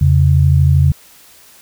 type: tone pair together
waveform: sine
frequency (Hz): 84.8 / 137.52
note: E2 / C#3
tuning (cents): +50 / -13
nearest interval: minor sixth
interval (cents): 837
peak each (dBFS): -10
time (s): 0.01-0.92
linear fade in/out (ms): 5
effects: white hiss -44 dBFS RMS until 1.61 s